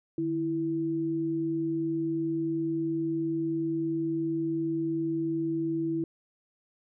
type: tone pair together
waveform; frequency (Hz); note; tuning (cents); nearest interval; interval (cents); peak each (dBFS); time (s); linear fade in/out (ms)
sine; 151.58 / 328.7; D#3 / E4; -45 / -5; octave + minor second; 1340; -36 / -27; 0.18-6.04; 2
effects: none